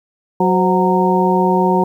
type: harmonic tone with a mistuned harmonic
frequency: 184.6 Hz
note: F#3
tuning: 4 cents flat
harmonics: 1 / 2 / 3 / 4 / 5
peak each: -16 / -16 / -22 / -21 / -16 dBFS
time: 0.4-1.84 s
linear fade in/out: 5 ms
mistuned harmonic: 3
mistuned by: -91 cents
effects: 8-bit